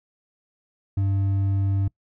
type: tone with hard clipping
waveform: triangle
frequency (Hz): 98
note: G2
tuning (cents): 0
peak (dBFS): -21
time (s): 0.97-1.88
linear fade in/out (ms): 5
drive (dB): 8
effects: noise-tail reverb RT60 0.1 s tail -24 dB re dry